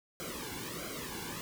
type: noise with flanger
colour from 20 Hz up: pink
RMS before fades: -41 dBFS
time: 0.2-1.41 s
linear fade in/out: 0 ms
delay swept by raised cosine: 1.1 to 1.61 ms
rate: 1.5 Hz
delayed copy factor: -1
effects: none